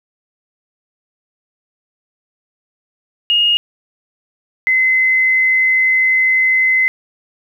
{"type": "tone pair in turn", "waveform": "sine", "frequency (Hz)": [2857, 2048], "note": ["F7", "C7"], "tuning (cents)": [39, -38], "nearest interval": "tritone", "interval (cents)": 577, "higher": "first", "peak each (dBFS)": -10, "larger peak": "neither", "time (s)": [[3.3, 3.57], [4.67, 6.88]], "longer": "second", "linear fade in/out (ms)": 0, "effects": ["8-bit"]}